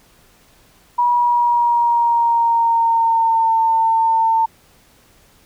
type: tone with pitch glide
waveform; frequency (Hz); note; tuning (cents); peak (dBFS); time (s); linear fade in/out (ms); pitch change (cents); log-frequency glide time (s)
sine; 966 to 901.3; B5 to A5; -39 to +41; -12; 0.98-4.46; 10; -120; 1.11-3.53
effects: pink hiss -52 dBFS RMS until 5.45 s